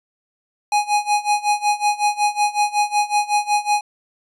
square tone with tremolo, 830.6 Hz, G#5, in tune, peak -14 dBFS, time 0.72-3.81 s, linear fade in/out 2 ms, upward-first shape sine, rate 5.4 Hz, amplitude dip 90%, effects resampled to 24000 Hz

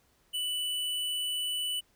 sine tone with hard clipping, 2974 Hz, F#7, 8 cents sharp, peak -31 dBFS, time 0.33-1.81 s, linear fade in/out 20 ms, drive 18 dB, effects pink hiss -68 dBFS RMS until 1.95 s

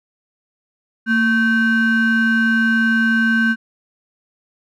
triangle ring-modulated tone, 659.3 Hz, E5, in tune, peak -8 dBFS, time 1.06-3.56 s, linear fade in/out 50 ms, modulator 887 Hz, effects none

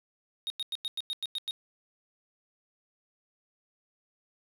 triangle tone bursts, 3729 Hz, A#7, in tune, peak -29 dBFS, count 9, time 0.47-1.509 s, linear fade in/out 0 ms, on 31 ms, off 95 ms, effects none

